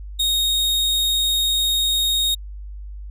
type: tone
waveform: 40% pulse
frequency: 3729 Hz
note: A#7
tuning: in tune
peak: -16 dBFS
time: 0.19-2.35 s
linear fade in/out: 10 ms
effects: added 50 Hz sine -31 dBFS peak until 3.1 s